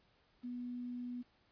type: tone with quantisation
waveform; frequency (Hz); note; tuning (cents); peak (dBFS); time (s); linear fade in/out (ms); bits
sine; 245.1; B3; -13; -40; 0.43-1.23; 20; 11
effects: pink hiss -72 dBFS RMS until 1.51 s + resampled to 11025 Hz

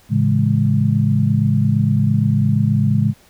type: chord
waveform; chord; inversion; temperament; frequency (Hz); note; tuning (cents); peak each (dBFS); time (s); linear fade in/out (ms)
sine; A major seventh; none; equal; 110 / 138.59 / 164.81 / 207.7; A2 / C#3 / E3 / G#3; 0 / 0 / 0 / 0; -17 / -17 / -23 / -18; 0.09-3.14; 50
effects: pink hiss -51 dBFS RMS until 3.29 s

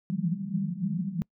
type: band-pass noise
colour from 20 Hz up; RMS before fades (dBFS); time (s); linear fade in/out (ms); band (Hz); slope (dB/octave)
white; -30; 0.1-1.22; 0; 160 to 200; 96
effects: noise-tail reverb RT60 0.1 s tail -26 dB re dry

